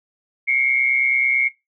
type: tone pair together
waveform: sine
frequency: 2156 / 2285 Hz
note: C#7 / D7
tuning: -49 / -48 cents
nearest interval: minor second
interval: 101 cents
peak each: -17 / -21 dBFS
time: 0.47-1.49 s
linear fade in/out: 20 ms
effects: noise-tail reverb RT60 0.2 s tail -17 dB re dry